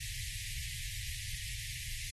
pink band-stop noise, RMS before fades -41 dBFS, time 0-2.11 s, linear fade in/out 10 ms, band 130 to 1800 Hz, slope 96 dB/octave, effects AAC 32 kbps

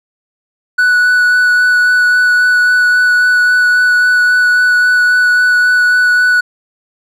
triangle tone with vibrato, 1479 Hz, F#6, 1 cent flat, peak -5 dBFS, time 0.78-6.41 s, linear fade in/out 10 ms, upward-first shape sine, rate 3.7 Hz, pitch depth 10 cents each way, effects none

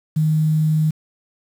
sine tone with quantisation, 155.56 Hz, D#3, in tune, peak -14 dBFS, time 0.16-0.91 s, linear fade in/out 10 ms, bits 7, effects none

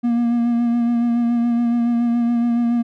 triangle tone with vibrato, 236.6 Hz, A#3, 26 cents sharp, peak -13 dBFS, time 0.03-2.83 s, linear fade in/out 20 ms, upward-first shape sine, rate 7.1 Hz, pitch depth 23 cents each way, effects none

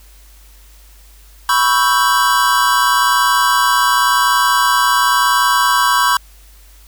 square chord, C# half-diminished seventh, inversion third, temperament equal, 987.8 / 1108.7 / 1318.5 / 1568 Hz, B5 / C#6 / E6 / G6, 0 / 0 / 0 / 0 cents, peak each -16 / -16 / -21 / -18 dBFS, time 1.49-6.17 s, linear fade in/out 2 ms, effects added 50 Hz sine -41 dBFS peak until 6.87 s + white hiss -48 dBFS RMS until 6.87 s

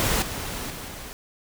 pink noise with level steps, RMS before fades -23 / -32 / -36 / -38 dBFS, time 0-1.13 s, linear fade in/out 0 ms, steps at 0.22 / 0.7 / 0.88 s, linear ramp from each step 2 ms, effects none

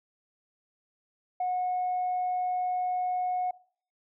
sine tone, 729 Hz, F#5, 26 cents flat, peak -25 dBFS, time 1.4-3.51 s, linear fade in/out 5 ms, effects noise-tail reverb RT60 0.5 s tail -21 dB re dry + tanh soft clip ceiling -23 dBFS

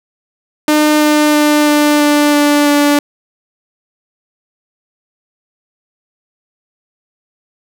sawtooth tone with pitch steps, 302.5 / 300.4 / 298.3 / 296.3 / 294.2 / 292.2 / 290.2 Hz, D#4 / D4 / D4 / D4 / D4 / D4 / D4, -49 / +39 / +27 / +15 / +3 / -9 / -21 cents, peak -4 dBFS, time 0.68-2.99 s, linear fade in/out 2 ms, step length 330 ms, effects none

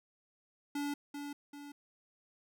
square tone with echo, 287.8 Hz, D4, 35 cents flat, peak -35 dBFS, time 0.75-0.94 s, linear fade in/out 5 ms, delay 390 ms, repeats 2, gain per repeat -6 dB, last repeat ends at 1.72 s, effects none

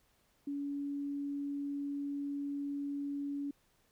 sine tone, 283.7 Hz, C#4, 40 cents sharp, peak -35 dBFS, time 0.47-3.51 s, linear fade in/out 5 ms, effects pink hiss -72 dBFS RMS until 3.91 s

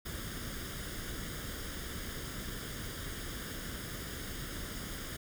pink noise with comb filter, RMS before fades -41 dBFS, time 0.05-5.17 s, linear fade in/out 10 ms, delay 0.59 ms, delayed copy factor +0.65, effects none

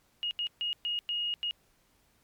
sine tone bursts at uneven times, 2870 Hz, F7, 47 cents sharp, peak -29 dBFS, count 6, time 0.23-0.31 / 0.39-0.47 / 0.61-0.73 / 0.85-0.99 / 1.09-1.34 / 1.43-1.51 s, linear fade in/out 0 ms, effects pink hiss -68 dBFS RMS until 2.23 s + MP3 96 kbps

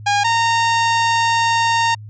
sawtooth tone pair in turn, 815 / 921.5 Hz, G#5 / A#5, -33 / -20 cents, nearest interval major second, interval 213 cents, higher second, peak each -10 dBFS, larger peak neither, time 0.06-0.24 / 0.24-1.95 s, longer second, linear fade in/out 10 ms, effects added 106 Hz sine -32 dBFS peak until 2.09 s + resampled to 16000 Hz

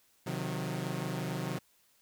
sawtooth chord, C diminished, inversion none, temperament equal with one note detuned, 130.81 / 155.56 / 181.82 Hz, C3 / Eb3 / Gb3, 0 / 0 / -30 cents, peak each -34 dBFS, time 0.26-1.59 s, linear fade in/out 10 ms, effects white hiss -68 dBFS RMS until 2.01 s

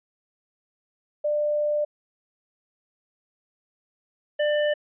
sine / square tone pair in turn, 595 / 595 Hz, D5 / D5, +22 / +22 cents, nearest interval unison, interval 0 cents, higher neither, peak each -21 dBFS, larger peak neither, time 1.24-1.85 / 4.39-4.74 s, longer first, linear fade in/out 10 ms, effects resampled to 8000 Hz

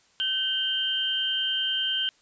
sine tone cluster, 1539 / 2855 / 3125 Hz, G6 / F7 / G7, -32 / +37 / -6 cents, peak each -34 / -32 / -25 dBFS, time 0.2-2.09 s, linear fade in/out 0 ms, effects white hiss -62 dBFS RMS until 2.21 s + resampled to 16000 Hz

